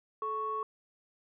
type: tone pair together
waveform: sine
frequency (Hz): 433.6 / 1108.7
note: A4 / C#6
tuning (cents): -25 / 0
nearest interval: octave + major third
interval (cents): 1625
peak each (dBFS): -38 / -32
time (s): 0.22-0.63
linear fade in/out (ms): 2
effects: tanh soft clip ceiling -24 dBFS